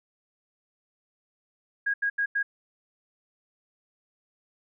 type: tone bursts at uneven times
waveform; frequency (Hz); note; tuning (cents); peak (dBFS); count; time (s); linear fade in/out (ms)
sine; 1639; G#6; -23; -23; 4; 1.86-1.94 / 2.02-2.1 / 2.18-2.26 / 2.35-2.43; 10
effects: none